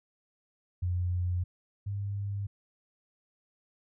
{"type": "tone pair in turn", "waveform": "sine", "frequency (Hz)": [89.3, 100.42], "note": ["F2", "G2"], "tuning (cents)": [39, 42], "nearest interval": "major second", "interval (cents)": 203, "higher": "second", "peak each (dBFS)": [-27, -31], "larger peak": "first", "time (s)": [[0.82, 1.44], [1.86, 2.47]], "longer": "first", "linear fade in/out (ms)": 10, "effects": []}